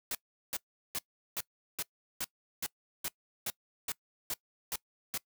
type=noise bursts; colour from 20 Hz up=white; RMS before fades=-35 dBFS; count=13; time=0.11-5.177 s; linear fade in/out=2 ms; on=39 ms; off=380 ms; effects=noise-tail reverb RT60 0.1 s tail -22 dB re dry